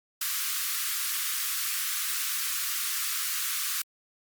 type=high-pass noise; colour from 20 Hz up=white; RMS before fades=-30 dBFS; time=0.21-3.82 s; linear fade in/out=5 ms; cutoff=1100 Hz; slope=96 dB/octave; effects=Opus 48 kbps